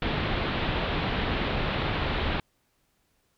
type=low-pass noise; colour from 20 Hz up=pink; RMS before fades=-28 dBFS; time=0.02-2.4 s; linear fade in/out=2 ms; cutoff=3900 Hz; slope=48 dB/octave; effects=pink hiss -71 dBFS RMS until 3.37 s